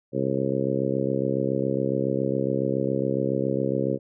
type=harmonic tone; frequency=67.2 Hz; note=C2; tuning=47 cents sharp; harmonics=2 / 3 / 4 / 5 / 6 / 7 / 8; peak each=-30 / -30 / -30 / -30 / -30 / -30 / -30 dBFS; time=0.12-3.99 s; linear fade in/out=50 ms; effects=none